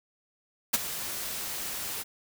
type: noise with ADSR envelope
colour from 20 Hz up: white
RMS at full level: -21 dBFS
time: 0.73-2.04 s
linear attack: 12 ms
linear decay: 25 ms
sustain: -14 dB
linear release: 28 ms
effects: none